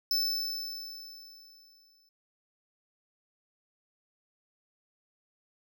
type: tone with exponential decay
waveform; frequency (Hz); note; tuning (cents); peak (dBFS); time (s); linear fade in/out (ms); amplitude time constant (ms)
square; 5274; E8; 0; -25; 0.11-2.09; 2; 430
effects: none